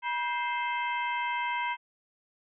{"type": "harmonic tone with a mistuned harmonic", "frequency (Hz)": 523.3, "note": "C5", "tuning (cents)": 0, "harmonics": [2, 3, 4, 5, 6], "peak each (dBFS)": [-30, -38, -35, -40, -43], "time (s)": [0.02, 1.77], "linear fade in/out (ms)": 50, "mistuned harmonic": 2, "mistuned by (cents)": -140, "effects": []}